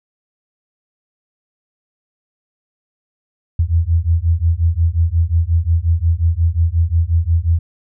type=beating tone pair; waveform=sine; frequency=80.9 / 86.5 Hz; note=E2 / F2; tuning=-32 / -16 cents; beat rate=5.6 Hz; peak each=-15 dBFS; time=3.59-7.59 s; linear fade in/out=5 ms; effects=none